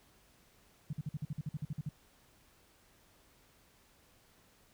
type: tone bursts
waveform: sine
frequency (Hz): 150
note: D3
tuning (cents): +37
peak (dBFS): -34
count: 13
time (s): 0.9-1.891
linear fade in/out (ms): 5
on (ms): 31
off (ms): 49
effects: pink hiss -66 dBFS RMS until 4.73 s